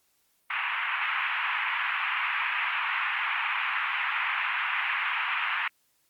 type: band-pass noise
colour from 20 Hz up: white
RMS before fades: -29 dBFS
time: 0.5-5.68 s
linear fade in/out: 5 ms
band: 900 to 2700 Hz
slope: 48 dB/octave
effects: white hiss -70 dBFS RMS until 6.09 s + Opus 48 kbps